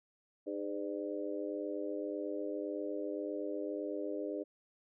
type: harmonic tone with a mistuned harmonic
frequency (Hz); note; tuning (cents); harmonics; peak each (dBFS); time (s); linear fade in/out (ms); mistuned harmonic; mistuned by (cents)
101.8; G#2; -34; 3 / 4 / 5 / 6; -40 / -41 / -42 / -43; 0.46-4.44; 20; 6; -40
effects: none